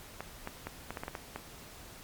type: clicks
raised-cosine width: 0.5 ms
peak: -22 dBFS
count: 9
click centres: 0.206 / 0.474 / 0.67 / 0.906 / 0.972 / 1.035 / 1.081 / 1.152 / 1.36 s
effects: pink hiss -50 dBFS RMS until 2.03 s + MP3 96 kbps